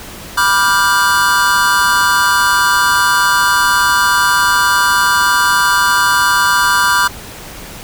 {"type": "chord", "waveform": "square", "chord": "G dominant seventh", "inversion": "first", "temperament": "just", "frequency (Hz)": [980, 1176, 1411.2, 1568], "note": ["B5", "D6", "F6", "G6"], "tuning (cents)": [-14, 2, 18, 0], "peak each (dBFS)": -16, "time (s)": [0.37, 7.08], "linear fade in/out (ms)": 10, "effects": ["pink hiss -31 dBFS RMS until 7.83 s"]}